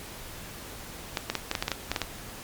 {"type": "clicks", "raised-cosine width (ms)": 0.2, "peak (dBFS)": -9, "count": 11, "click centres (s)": [1.172, 1.3, 1.353, 1.514, 1.552, 1.625, 1.681, 1.717, 1.916, 1.962, 2.017], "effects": ["pink hiss -42 dBFS RMS until 2.43 s", "MP3 96 kbps"]}